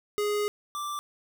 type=tone pair in turn; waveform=square; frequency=415.3 / 1174.6 Hz; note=G#4 / D6; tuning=0 / 0 cents; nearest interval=octave + tritone; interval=1800 cents; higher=second; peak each=-26 / -32 dBFS; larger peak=first; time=0.18-0.48 / 0.75-0.99 s; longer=first; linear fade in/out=0 ms; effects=none